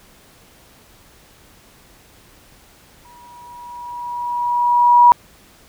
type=tone with exponential growth; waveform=sine; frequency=965 Hz; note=B5; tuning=40 cents flat; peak=-4 dBFS; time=3.05-5.12 s; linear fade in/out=0 ms; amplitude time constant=450 ms; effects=pink hiss -49 dBFS RMS until 5.68 s